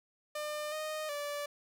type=tone with pitch steps; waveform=sawtooth; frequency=600 / 618 / 581 Hz; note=D5 / D#5 / D5; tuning=+37 / -12 / -19 cents; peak=-32 dBFS; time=0.35-1.46 s; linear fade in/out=5 ms; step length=370 ms; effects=none